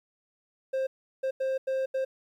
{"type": "tone bursts at uneven times", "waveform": "triangle", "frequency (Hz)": 529, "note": "C5", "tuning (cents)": 19, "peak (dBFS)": -24, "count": 5, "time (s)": [[0.73, 0.87], [1.23, 1.31], [1.4, 1.58], [1.67, 1.86], [1.94, 2.05]], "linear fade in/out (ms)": 10, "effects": ["11-bit"]}